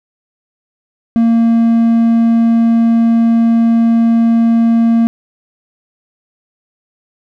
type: tone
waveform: triangle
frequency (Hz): 230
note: A#3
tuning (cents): -23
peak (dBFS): -5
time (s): 1.16-5.07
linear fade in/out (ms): 0
effects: none